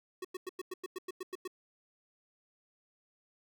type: tone bursts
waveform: square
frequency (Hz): 370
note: F#4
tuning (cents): 0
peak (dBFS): -38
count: 11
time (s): 0.22-1.477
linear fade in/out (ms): 5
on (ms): 27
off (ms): 96
effects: none